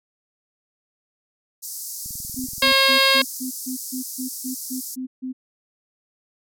white band-pass noise, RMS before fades -33 dBFS, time 1.62-4.96 s, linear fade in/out 20 ms, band 4900 to 15000 Hz, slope 48 dB/octave
click train, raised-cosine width 5 ms, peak -30 dBFS, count 15, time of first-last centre 2.06-2.724 s, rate 21.1 Hz
sine tone bursts, 257.8 Hz, C4, 26 cents flat, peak -26 dBFS, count 12, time 2.36-5.33 s, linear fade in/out 20 ms, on 110 ms, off 150 ms
harmonic tone, 540 Hz, C#5, 45 cents flat, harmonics 1 / 2 / 3 / 4 / 5 / 6 / 7 / 8 / 9, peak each -23 / -23 / -23 / -23 / -23 / -23 / -23 / -23 / -23 dBFS, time 2.62-3.22 s, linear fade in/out 5 ms
effects none

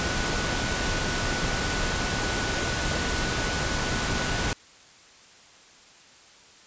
sine tone in noise, 1480 Hz, F#6, in tune, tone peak -34 dBFS, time 0-4.53 s, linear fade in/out 0 ms, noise pink, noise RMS -27 dBFS, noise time 0-4.53 s, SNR -10 dB, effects white hiss -52 dBFS RMS until 6.66 s + resampled to 16000 Hz

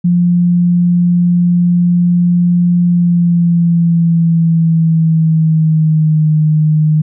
sine tone with pitch glide, 175.2 to 154.29 Hz, F3 to D#3, +6 to -14 cents, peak -7 dBFS, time 0.04-7.02 s, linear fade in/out 10 ms, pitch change -220 cents, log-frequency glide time 2.84-6.32 s, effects none

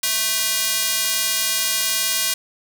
square tone with high-pass filter, 219.4 Hz, A3, 5 cents flat, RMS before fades -21 dBFS, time 0.03-2.34 s, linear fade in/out 5 ms, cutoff 3600 Hz, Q 0.55, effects none

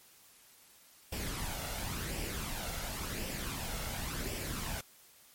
pink noise with flanger, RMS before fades -38 dBFS, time 1.12-4.81 s, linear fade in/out 5 ms, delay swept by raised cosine 0.37 to 1.47 ms, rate 0.93 Hz, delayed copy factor +0.5, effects white hiss -60 dBFS RMS until 5.34 s + MP3 64 kbps

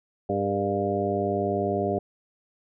harmonic tone with a mistuned harmonic, 100 Hz, G2, 35 cents sharp, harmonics 1 / 2 / 3 / 4 / 5 / 6 / 7, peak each -33 / -31 / -33 / -28 / -34 / -30 / -30 dBFS, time 0.29-1.99 s, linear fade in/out 5 ms, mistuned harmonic 5, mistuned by -71 cents, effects none

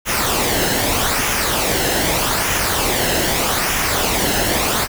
pink noise with flanger, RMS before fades -18 dBFS, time 0.05-4.88 s, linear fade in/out 50 ms, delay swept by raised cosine 0.23 to 0.87 ms, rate 0.81 Hz, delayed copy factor -0.5, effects none

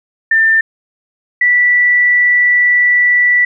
sine tone pair in turn, 1791 / 1962.4 Hz, A6 / B6, +30 / -12 cents, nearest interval major second, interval 158 cents, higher second, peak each -7 dBFS, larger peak neither, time 0.31-0.61 / 1.41-3.45 s, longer second, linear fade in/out 5 ms, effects none

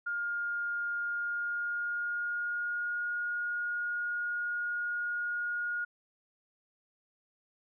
sine tone with pitch glide, 1414 to 1433.7 Hz, F6 to F6, +21 to +45 cents, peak -31 dBFS, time 0.06-5.85 s, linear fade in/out 10 ms, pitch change +24 cents, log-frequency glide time 0.99-3.05 s, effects none

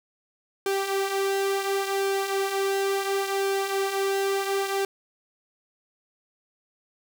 sawtooth tone with flanger, 392 Hz, G4, in tune, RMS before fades -26 dBFS, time 0.66-4.85 s, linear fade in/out 2 ms, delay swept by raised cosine 1.5 to 6.8 ms, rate 0.71 Hz, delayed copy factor -0.5, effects 8-bit

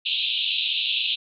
white band-pass noise, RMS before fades -25 dBFS, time 0.05-1.16 s, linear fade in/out 20 ms, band 2600 to 3900 Hz, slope 96 dB/octave, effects none

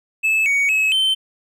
triangle tone with pitch steps, 2611 / 2241 / 2574 / 3091 Hz, E7 / C#7 / E7 / G7, -17 / +18 / -42 / -25 cents, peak -13 dBFS, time 0.23-1.15 s, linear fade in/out 20 ms, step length 230 ms, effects none

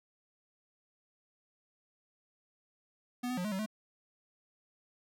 square tone with pitch steps, 246.2 / 251.3 / 179.3 / 212 / 190.2 / 215.5 Hz, B3 / B3 / F3 / G#3 / F#3 / A3, -5 / +30 / +46 / +36 / +48 / -36 cents, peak -34 dBFS, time 3.23-3.662 s, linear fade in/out 10 ms, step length 72 ms, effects none

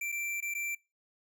square tone with dropouts, 2349 Hz, D7, in tune, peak -34 dBFS, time 0.01-0.75 s, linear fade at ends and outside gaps 5 ms, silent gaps 0.119-0.123 / 0.405-0.424 / 0.54-0.549 s, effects noise-tail reverb RT60 0.3 s tail -24 dB re dry

